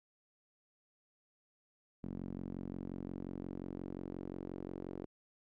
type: tone with band-pass filter sweep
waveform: sawtooth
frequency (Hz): 45.65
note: F#1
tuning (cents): -23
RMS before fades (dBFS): -44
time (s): 2.03-5.06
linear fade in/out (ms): 10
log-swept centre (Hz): 230 to 350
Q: 2
effects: none